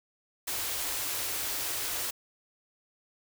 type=band-stop noise; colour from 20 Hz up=white; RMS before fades=-33 dBFS; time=0.47-2.11 s; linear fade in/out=10 ms; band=140 to 260 Hz; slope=96 dB/octave; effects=none